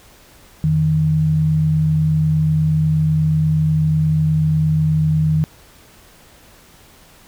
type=tone pair together; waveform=sine; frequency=87.31 / 155.56 Hz; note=F2 / D#3; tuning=0 / 0 cents; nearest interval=minor seventh; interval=1000 cents; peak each=-23 / -13 dBFS; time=0.64-5.44 s; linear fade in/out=0 ms; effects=pink hiss -47 dBFS RMS until 7.27 s